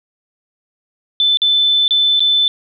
sine tone with dropouts, 3520 Hz, A7, in tune, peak -10 dBFS, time 1.2-2.48 s, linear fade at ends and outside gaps 1 ms, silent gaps 1.372-1.418 / 1.88-1.908 / 2.195-2.204 s, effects none

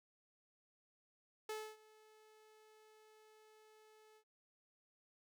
sawtooth tone with ADSR envelope, 432.4 Hz, A4, 30 cents flat, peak -37 dBFS, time 1.49-4.24 s, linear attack 4 ms, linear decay 270 ms, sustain -23 dB, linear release 75 ms, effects none

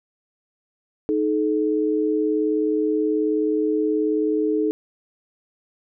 sine tone pair together, 311.1 / 429.9 Hz, D#4 / A4, 0 / -40 cents, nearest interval tritone, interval 560 cents, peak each -21 dBFS, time 1.09-4.71 s, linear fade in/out 0 ms, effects none

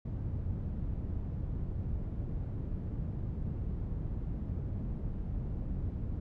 white low-pass noise, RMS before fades -36 dBFS, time 0.05-6.2 s, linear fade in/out 5 ms, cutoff 110 Hz, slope 12 dB/octave, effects none

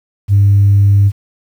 sine tone, 100 Hz, G2, 35 cents sharp, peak -4 dBFS, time 0.28-1.12 s, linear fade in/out 50 ms, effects tanh soft clip ceiling -2 dBFS + 7-bit

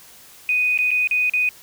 sine tone with dropouts, 2489 Hz, D#7, in tune, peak -16 dBFS, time 0.49-1.49 s, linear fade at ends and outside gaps 1 ms, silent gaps 0.776-0.788 / 0.907-0.914 / 1.073-1.111 / 1.297-1.336 s, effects white hiss -46 dBFS RMS until 1.62 s

